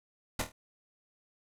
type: noise with echo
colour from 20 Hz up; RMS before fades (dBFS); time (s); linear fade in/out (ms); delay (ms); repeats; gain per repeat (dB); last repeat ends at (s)
pink; -30; 0.39-0.42; 5; 25; 4; -7; 0.52
effects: low-pass 12000 Hz 12 dB/octave